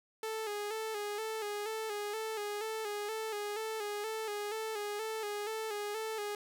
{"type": "tone with vibrato", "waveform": "sawtooth", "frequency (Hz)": 426.8, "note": "G#4", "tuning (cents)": 47, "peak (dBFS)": -32, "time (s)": [0.23, 6.35], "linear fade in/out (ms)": 2, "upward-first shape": "square", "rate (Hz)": 2.1, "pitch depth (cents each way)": 55, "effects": []}